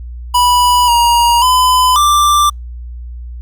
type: tone with pitch steps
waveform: square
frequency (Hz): 982 / 948 / 1010 / 1179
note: B5 / A#5 / B5 / D6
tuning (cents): -10 / +29 / +39 / +6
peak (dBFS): -8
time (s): 0.34-2.5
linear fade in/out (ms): 10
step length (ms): 540
effects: added 60 Hz sine -24 dBFS peak until 3.41 s + Opus 48 kbps